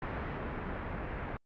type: low-pass noise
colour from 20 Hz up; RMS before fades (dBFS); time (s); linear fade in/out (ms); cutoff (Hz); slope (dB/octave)
pink; -38; 0.02-1.37; 2; 2100; 24
effects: Opus 48 kbps